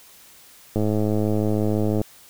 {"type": "click train", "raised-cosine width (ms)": 2, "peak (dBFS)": -10, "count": 134, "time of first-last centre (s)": [0.76, 2.015], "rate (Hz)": 106, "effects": ["white hiss -49 dBFS RMS until 2.29 s"]}